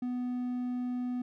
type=tone; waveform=triangle; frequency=247.9 Hz; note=B3; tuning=7 cents sharp; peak=-29 dBFS; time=0.02-1.22 s; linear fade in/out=5 ms; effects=none